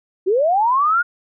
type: linear sweep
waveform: sine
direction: up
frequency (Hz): 349.2 to 1453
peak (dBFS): -13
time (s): 0.26-1.03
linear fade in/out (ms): 20
effects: none